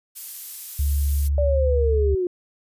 violet noise, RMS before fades -32 dBFS, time 0.15-1.29 s, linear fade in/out 20 ms
sine tone with pitch glide, 71.1 to 71.84 Hz, C#2 to D2, +45 to -38 cents, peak -18 dBFS, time 0.79-2.15 s, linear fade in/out 5 ms, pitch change +17 cents, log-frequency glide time 1.47-1.92 s
sine linear sweep, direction down, 589 to 350.7 Hz, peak -20 dBFS, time 1.38-2.27 s, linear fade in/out 2 ms
effects resampled to 32000 Hz

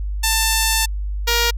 5% pulse tone pair in turn, 890 / 471.5 Hz, A5 / A#4, +20 / +20 cents, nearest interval major seventh, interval 1100 cents, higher first, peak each -4 dBFS, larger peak neither, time 0.23-0.86 / 1.27-1.51 s, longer first, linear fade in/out 10 ms, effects added 50 Hz sine -21 dBFS peak until 1.57 s

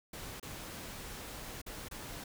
pink noise with dropouts, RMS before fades -45 dBFS, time 0.13-2.24 s, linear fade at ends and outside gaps 5 ms, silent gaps 0.399-0.427 / 1.617-1.663 / 1.885-1.911 s, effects none

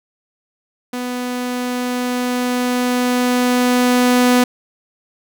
sawtooth tone with level ramp, 247.9 Hz, B3, 7 cents sharp, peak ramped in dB -18 to -6 dBFS, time 0.93-4.44 s, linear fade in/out 5 ms, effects none

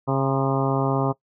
harmonic tone with a mistuned harmonic, 135.6 Hz, C#3, 38 cents flat, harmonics 1 / 2 / 3 / 4 / 5 / 6 / 7 / 8 / 9, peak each -23 / -26 / -28 / -29 / -30 / -31 / -31 / -32 / -33 dBFS, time 0.07-1.13 s, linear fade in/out 20 ms, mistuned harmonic 8, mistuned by -50 cents, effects noise-tail reverb RT60 0.1 s tail -20 dB re dry

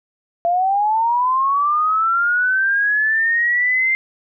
sine linear sweep, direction up, 678 to 2100 Hz, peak -14 dBFS, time 0.45-3.95 s, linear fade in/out 0 ms, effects none

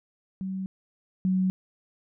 sine tone pair in turn, 190 / 186.74 Hz, F#3 / F#3, +46 / +16 cents, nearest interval unison, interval 30 cents, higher first, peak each -29 / -21 dBFS, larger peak second, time 0.41-0.66 / 1.25-1.5 s, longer neither, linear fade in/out 0 ms, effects none

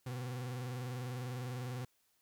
40% pulse tone with vibrato, 124.9 Hz, B2, 20 cents sharp, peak -38 dBFS, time 0.06-1.85 s, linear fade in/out 5 ms, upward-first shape sine, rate 20 Hz, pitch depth 81 cents each way, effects white hiss -75 dBFS RMS until 2.21 s

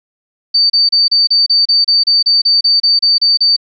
sine tone bursts, 4592 Hz, D8, 40 cents flat, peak -7 dBFS, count 16, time 0.54-3.565 s, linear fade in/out 10 ms, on 160 ms, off 31 ms, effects none

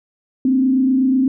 sine tone with frequency modulation, 261.6 Hz, C4, in tune, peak -12 dBFS, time 0.45-1.28 s, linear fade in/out 2 ms, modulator 28.1 Hz, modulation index 0.52, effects none

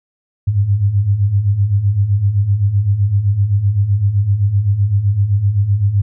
sine beating tone pair, 95.5 / 103.3 Hz, G2 / G#2, -45 / -9 cents, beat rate 7.8 Hz, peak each -18 / -12 dBFS, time 0.47-6.02 s, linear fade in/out 10 ms, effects none

